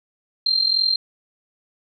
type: tone with amplitude modulation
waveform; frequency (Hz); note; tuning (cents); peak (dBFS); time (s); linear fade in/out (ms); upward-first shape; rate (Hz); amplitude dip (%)
sine; 4167; C8; -8; -13; 0.46-0.96; 5; sine; 42.8; 75
effects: none